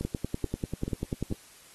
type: two click trains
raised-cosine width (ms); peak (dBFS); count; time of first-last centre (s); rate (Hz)
3; -19 / -16; 4 / 14; 0.01-1.314 / 0.05-1.325; 2.3 / 10.2
effects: white hiss -54 dBFS RMS until 1.74 s + AAC 32 kbps